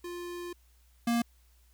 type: tone pair in turn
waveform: square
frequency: 350.3 / 234.9 Hz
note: F4 / A#3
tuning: +5 / +13 cents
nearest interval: perfect fifth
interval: 692 cents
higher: first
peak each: -38 / -26 dBFS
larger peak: second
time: 0.04-0.53 / 1.07-1.22 s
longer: first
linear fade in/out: 5 ms
effects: added 60 Hz sine -60 dBFS peak until 1.73 s + white hiss -69 dBFS RMS until 1.73 s